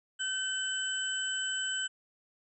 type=tone cluster; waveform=sine; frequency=1533 / 3030 / 7820 Hz; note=G6 / F#7 / B8; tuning=-39 / +40 / -18 cents; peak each=-35 / -34 / -38 dBFS; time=0.19-1.88 s; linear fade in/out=20 ms; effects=none

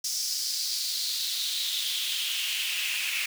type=noise with high-pass filter sweep; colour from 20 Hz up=pink; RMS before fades=-30 dBFS; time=0.04-3.26 s; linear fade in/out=5 ms; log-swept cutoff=5500 to 2400 Hz; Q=4.2; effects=none

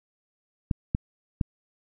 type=clicks; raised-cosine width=5 ms; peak=-11 dBFS; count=3; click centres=0.712 / 0.949 / 1.412 s; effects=none

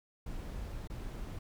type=noise with dropouts; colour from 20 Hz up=brown; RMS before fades=-41 dBFS; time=0.26-1.39 s; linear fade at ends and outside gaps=5 ms; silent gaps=0.875-0.899 s; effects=none

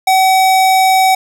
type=tone; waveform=square; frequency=758 Hz; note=F#5; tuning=42 cents sharp; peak=-8 dBFS; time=0.07-1.15 s; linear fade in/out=5 ms; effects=none

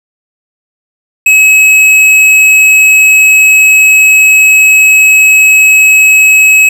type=tone with hard clipping; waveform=triangle; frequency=2565 Hz; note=E7; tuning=48 cents flat; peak=-3 dBFS; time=1.26-6.69 s; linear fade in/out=5 ms; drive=14 dB; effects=none

